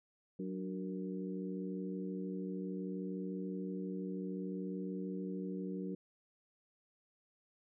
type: harmonic tone with a mistuned harmonic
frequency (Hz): 93.2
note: F#2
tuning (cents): +13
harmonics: 2 / 3 / 4 / 5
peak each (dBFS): -40 / -44 / -46 / -48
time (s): 0.39-5.95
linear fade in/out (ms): 5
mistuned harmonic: 3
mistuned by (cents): +76
effects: none